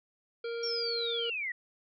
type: harmonic tone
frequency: 466.2 Hz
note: A#4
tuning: in tune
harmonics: 1 / 3 / 5 / 7 / 9 / 10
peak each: -34 / -44 / -48 / -51 / -53 / -54 dBFS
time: 0.44-1.3 s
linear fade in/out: 5 ms
type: linear sweep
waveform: sine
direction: down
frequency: 5600 to 1874 Hz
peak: -32 dBFS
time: 0.63-1.52 s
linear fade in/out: 5 ms
effects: none